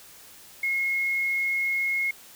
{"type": "tone with quantisation", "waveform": "sine", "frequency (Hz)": 2162, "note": "C#7", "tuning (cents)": -44, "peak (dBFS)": -23, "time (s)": [0.63, 2.11], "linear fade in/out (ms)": 5, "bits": 8, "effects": ["white hiss -49 dBFS RMS until 2.35 s"]}